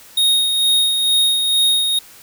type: tone with tremolo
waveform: square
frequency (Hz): 3729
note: A#7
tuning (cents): 0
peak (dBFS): -12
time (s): 0.17-1.99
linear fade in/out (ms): 5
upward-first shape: sine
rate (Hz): 2.2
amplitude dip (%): 40
effects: white hiss -43 dBFS RMS until 2.22 s